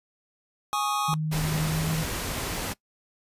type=chord; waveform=square; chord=Ab suspended fourth; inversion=none; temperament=just; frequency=830.6 / 1107.5 / 1245.9 Hz; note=Ab5 / Db6 / Eb6; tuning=0 / -2 / +2 cents; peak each=-30 dBFS; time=0.73-1.14 s; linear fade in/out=0 ms
type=tone with pitch glide; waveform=sine; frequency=155.56 to 158.74 Hz; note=D#3 to D#3; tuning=0 to +35 cents; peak=-25 dBFS; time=1.08-2.04 s; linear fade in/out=10 ms; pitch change=+35 cents; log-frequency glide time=1.6-1.84 s
type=click; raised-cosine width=2 ms; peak=-26 dBFS; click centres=1.132 s
type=noise; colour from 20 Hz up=pink; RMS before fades=-31 dBFS; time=1.31-2.74 s; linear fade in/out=20 ms
effects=noise-tail reverb RT60 0.1 s tail -21 dB re dry + resampled to 32000 Hz